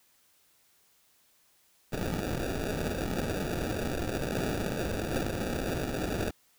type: noise with sample-and-hold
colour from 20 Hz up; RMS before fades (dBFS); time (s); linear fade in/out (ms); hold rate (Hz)
white; -32; 1.92-6.31; 10; 1050
effects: white hiss -66 dBFS RMS until 6.58 s